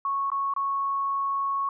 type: tone with dropouts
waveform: sine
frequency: 1104 Hz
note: C#6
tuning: 7 cents flat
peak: -24 dBFS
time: 0.05-1.69 s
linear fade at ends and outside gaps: 2 ms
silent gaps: 0.302-0.317 / 0.538-0.563 s
effects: none